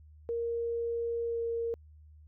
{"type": "tone with pitch glide", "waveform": "sine", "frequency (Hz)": [466.8, 463.6], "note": ["A#4", "A#4"], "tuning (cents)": [2, -10], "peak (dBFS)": -30, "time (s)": [0.29, 1.74], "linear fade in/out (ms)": 0, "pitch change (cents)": -12, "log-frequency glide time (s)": [1.26, 1.4], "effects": ["added 76 Hz sine -52 dBFS peak until 2.27 s"]}